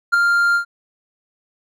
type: tone with ADSR envelope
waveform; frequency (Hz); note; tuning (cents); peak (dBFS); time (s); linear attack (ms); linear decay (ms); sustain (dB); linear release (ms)
triangle; 1396.9; F6; 0; -6; 0.12-0.65; 22; 3; -5; 98
effects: none